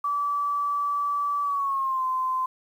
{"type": "tone with pitch glide", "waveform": "sine", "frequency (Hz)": [1154, 1034.1], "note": ["D6", "C6"], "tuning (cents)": [-31, -21], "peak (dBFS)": -23, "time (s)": [0.04, 2.46], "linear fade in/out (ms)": 5, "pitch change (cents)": -190, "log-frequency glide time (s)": [1.43, 2.04], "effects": ["9-bit"]}